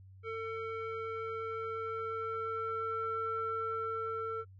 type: tone with low-pass filter sweep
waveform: square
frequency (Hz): 448.6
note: A4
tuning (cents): +34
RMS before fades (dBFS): -37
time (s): 0.23-4.45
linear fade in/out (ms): 50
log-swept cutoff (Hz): 1900 to 1200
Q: 4.8
effects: noise-tail reverb RT60 0.1 s tail -24 dB re dry + added 95 Hz sine -52 dBFS peak until 4.59 s